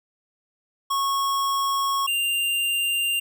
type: tone pair in turn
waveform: square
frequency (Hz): 1100 / 2789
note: C#6 / F7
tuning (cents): -14 / -3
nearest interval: octave + major third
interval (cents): 1611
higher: second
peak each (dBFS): -22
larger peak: neither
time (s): 0.9-2.07 / 2.07-3.2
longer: first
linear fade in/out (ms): 10
effects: none